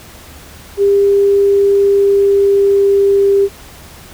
sine tone with pitch glide, 400 to 397 Hz, G4 to G4, +35 to +22 cents, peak -7 dBFS, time 0.77-3.49 s, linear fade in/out 50 ms, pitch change -13 cents, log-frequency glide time 0.99-3.37 s, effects added 74 Hz sine -41 dBFS peak until 4.13 s + pink hiss -37 dBFS RMS until 4.13 s

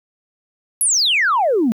sine exponential sweep, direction down, 11440 to 207.7 Hz, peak -12 dBFS, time 0.81-1.72 s, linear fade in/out 0 ms, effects tanh soft clip ceiling -9 dBFS + 9-bit

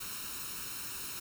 white noise with comb filter, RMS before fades -41 dBFS, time 0-1.2 s, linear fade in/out 10 ms, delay 0.74 ms, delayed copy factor +0.7, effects none

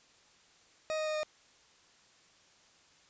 40% pulse tone with pitch steps, 625 / 621 / 617.1 / 613.2 Hz, D#5 / D#5 / D#5 / D#5, +8 / -3 / -14 / -25 cents, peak -31 dBFS, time 0.9-1.232 s, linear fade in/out 0 ms, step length 83 ms, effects white hiss -63 dBFS RMS until 3.09 s + resampled to 16000 Hz

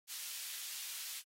pink high-pass noise, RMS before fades -45 dBFS, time 0.07-1.23 s, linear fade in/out 50 ms, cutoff 3200 Hz, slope 12 dB/octave, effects AAC 48 kbps

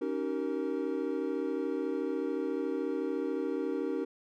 triangle chord, Eb dominant seventh, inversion third, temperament equal with one note detuned, 277.2 / 311.1 / 382.2 / 466.2 Hz, Db4 / Eb4 / G4 / Bb4, 0 / 0 / -44 / 0 cents, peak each -34 dBFS, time 0.01-4.05 s, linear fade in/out 10 ms, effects none

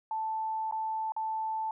sine tone with dropouts, 880 Hz, A5, in tune, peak -30 dBFS, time 0.11-1.71 s, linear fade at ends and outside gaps 2 ms, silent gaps 0.712-0.723 / 1.121-1.164 s, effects none

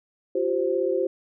sine chord, F suspended second, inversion none, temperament equal with one note detuned, 349.2 / 385.5 / 523.3 Hz, F4 / G4 / C5, 0 / -29 / 0 cents, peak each -27 / -25 / -25 dBFS, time 0.35-1.07 s, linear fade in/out 5 ms, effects none

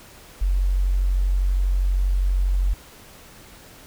sine tone, 46.25 Hz, F#1, in tune, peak -17 dBFS, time 0.41-2.74 s, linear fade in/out 10 ms, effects pink hiss -46 dBFS RMS until 3.86 s

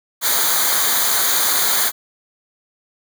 white noise with comb filter, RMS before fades -17 dBFS, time 0.21-1.92 s, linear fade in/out 50 ms, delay 0.37 ms, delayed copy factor -0.8, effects none

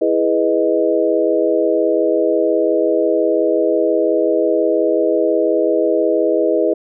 sine chord, E major seventh, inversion none, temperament equal, 329.6 / 415.3 / 493.9 / 622.3 Hz, E4 / G#4 / B4 / D#5, 0 / 0 / 0 / 0 cents, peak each -18 dBFS, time 0.01-6.74 s, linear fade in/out 10 ms, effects none

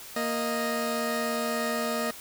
20% pulse tone pair together, 233 / 622 Hz, A#3 / D#5, -1 / -1 cents, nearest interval octave + perfect fourth, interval 1700 cents, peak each -25 dBFS, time 0.16-2.11 s, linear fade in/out 5 ms, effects white hiss -44 dBFS RMS until 2.2 s

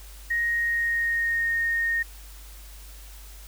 sine tone with pitch glide, 1873 to 1848.3 Hz, A#6 to A#6, +8 to -15 cents, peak -22 dBFS, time 0.3-2.03 s, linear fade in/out 10 ms, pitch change -23 cents, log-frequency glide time 0.51-1.52 s, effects added 50 Hz sine -42 dBFS peak until 3.47 s + white hiss -49 dBFS RMS until 3.47 s

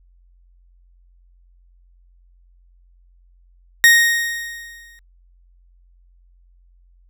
40% pulse tone with exponential decay, 1864.7 Hz, A#6, in tune, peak -5 dBFS, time 3.84-4.99 s, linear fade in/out 0 ms, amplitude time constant 250 ms, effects added 44 Hz sine -50 dBFS peak until 7.09 s

